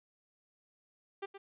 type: tone with echo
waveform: sawtooth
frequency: 394.4 Hz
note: G4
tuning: 11 cents sharp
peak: -33 dBFS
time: 1.22-1.26 s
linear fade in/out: 10 ms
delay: 120 ms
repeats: 1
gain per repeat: -9 dB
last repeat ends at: 1.38 s
effects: resampled to 8000 Hz + 12-bit